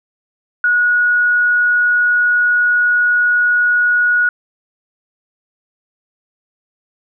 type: tone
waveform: sine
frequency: 1456 Hz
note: F#6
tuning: 28 cents flat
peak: -10 dBFS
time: 0.64-4.29 s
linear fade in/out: 2 ms
effects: none